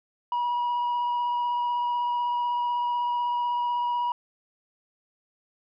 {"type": "tone with vibrato", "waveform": "sine", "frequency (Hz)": 966, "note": "B5", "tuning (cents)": -39, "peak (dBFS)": -21, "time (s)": [0.32, 4.12], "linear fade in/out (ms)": 2, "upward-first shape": "sine", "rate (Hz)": 16, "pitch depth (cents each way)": 11, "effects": ["tanh soft clip ceiling -23 dBFS"]}